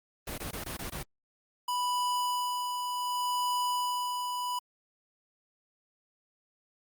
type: noise bursts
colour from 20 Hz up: pink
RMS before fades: -37 dBFS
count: 6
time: 0.27-1.03 s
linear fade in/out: 5 ms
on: 110 ms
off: 20 ms
type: tone with tremolo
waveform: square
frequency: 987.8 Hz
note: B5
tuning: in tune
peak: -28 dBFS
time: 1.68-4.59 s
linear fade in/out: 5 ms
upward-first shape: sine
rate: 0.67 Hz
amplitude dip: 40%
effects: Opus 32 kbps